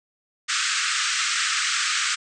pink band-pass noise, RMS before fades -24 dBFS, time 0.48-2.16 s, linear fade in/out 20 ms, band 1200 to 8400 Hz, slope 96 dB/octave, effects none

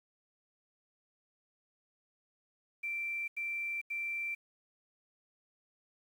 sine tone bursts, 2349 Hz, D7, in tune, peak -34 dBFS, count 3, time 2.83-4.35 s, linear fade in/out 10 ms, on 450 ms, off 85 ms, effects 10-bit

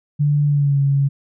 sine tone with pitch glide, 146.2 to 139.36 Hz, D3 to C#3, -7 to +10 cents, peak -13 dBFS, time 0.19-1.09 s, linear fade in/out 20 ms, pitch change -83 cents, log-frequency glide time 0.46-0.8 s, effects none

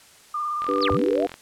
sine tone with vibrato, 1200 Hz, D6, 37 cents sharp, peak -24 dBFS, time 0.34-0.97 s, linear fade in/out 5 ms, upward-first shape square, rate 18 Hz, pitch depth 21 cents each way
click train, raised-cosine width 0.3 ms, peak -20 dBFS, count 32, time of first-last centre 0.62-1.341 s, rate 43 Hz
sine chord, G major, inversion second, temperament just, 294 / 392 / 490 Hz, D4 / G4 / B4, +2 / 0 / -14 cents, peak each -26 / -27 / -24 dBFS, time 0.68-1.27 s, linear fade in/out 10 ms
sine linear two-way sweep, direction down then up, 5560 to 60.5 to 744 Hz, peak -23 dBFS, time 0.81-1.27 s, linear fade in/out 20 ms, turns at 0.91 s
effects white hiss -51 dBFS RMS until 1.41 s + low-pass 10000 Hz 12 dB/octave

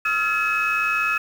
sine tone cluster, 1277 / 1377 / 1704 / 2562 Hz, D#6 / F6 / G#6 / E7, +45 / -25 / +44 / -50 cents, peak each -25 / -24 / -26 / -21 dBFS, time 0.05-1.18 s, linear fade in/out 5 ms, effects tanh soft clip ceiling -13 dBFS + 7-bit

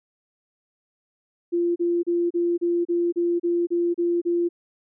sine tone bursts, 345.2 Hz, F4, 20 cents flat, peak -19 dBFS, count 11, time 1.52-4.49 s, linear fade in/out 20 ms, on 240 ms, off 33 ms, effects none

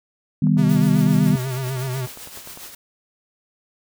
sine chord, Eb augmented, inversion none, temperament equal, 155.56 / 196 / 246.9 Hz, Eb3 / G3 / B3, 0 / 0 / 0 cents, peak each -17 / -18 / -20 dBFS, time 0.42-1.36 s, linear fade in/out 5 ms
click train, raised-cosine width 1 ms, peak -26 dBFS, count 22, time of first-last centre 0.47-2.574 s, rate 9.98 Hz
square tone with vibrato, 130 Hz, C3, 11 cents flat, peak -24 dBFS, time 0.57-2.07 s, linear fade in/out 20 ms, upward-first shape sine, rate 8 Hz, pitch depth 69 cents each way
white noise with tremolo, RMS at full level -36 dBFS, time 0.69-2.75 s, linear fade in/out 5 ms, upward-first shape triangle, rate 7.3 Hz, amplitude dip 55%
effects none

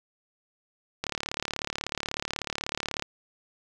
click train, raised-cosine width 0.2 ms, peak -12 dBFS, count 73, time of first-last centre 1.04-3.023 s, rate 36.3 Hz, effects none

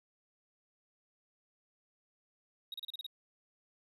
triangle tone bursts, 3784 Hz, A#7, 25 cents sharp, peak -38 dBFS, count 7, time 2.72-3.065 s, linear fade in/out 2 ms, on 21 ms, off 33 ms, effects none

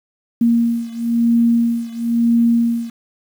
sine beating tone pair, 233.1 / 234.1 Hz, A#3 / A#3, 0 / +8 cents, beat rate 1 Hz, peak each -15 / -17 dBFS, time 0.41-2.9 s, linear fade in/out 5 ms, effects 7-bit

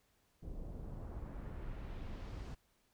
brown noise with low-pass filter sweep, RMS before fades -45 dBFS, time 0.42-2.55 s, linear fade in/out 10 ms, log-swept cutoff 440 to 7300 Hz, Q 0.9, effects pink hiss -75 dBFS RMS until 2.93 s

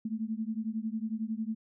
sine beating tone pair, 216.1 / 227.1 Hz, A3 / A#3, -31 / -45 cents, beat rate 11 Hz, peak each -34 / -35 dBFS, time 0.05-1.55 s, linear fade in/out 5 ms, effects none

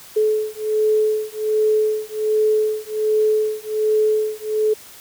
sine beating tone pair, 429.8 / 431.1 Hz, A4 / A4, -41 / -35 cents, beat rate 1.3 Hz, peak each -19 dBFS, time 0.16-4.74 s, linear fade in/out 10 ms, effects white hiss -42 dBFS RMS until 5 s

